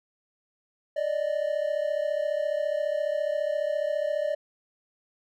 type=tone pair together; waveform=triangle; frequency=582 / 616.6 Hz; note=D5 / D#5; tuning=-16 / -16 cents; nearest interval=minor second; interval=100 cents; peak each=-26 dBFS; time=0.96-4.35 s; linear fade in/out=10 ms; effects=none